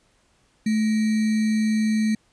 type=tone with sample-and-hold; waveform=sine; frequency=217.2 Hz; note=A3; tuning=22 cents flat; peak=-18 dBFS; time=0.66-2.15 s; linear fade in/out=5 ms; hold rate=2100 Hz; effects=pink hiss -63 dBFS RMS until 2.32 s + resampled to 22050 Hz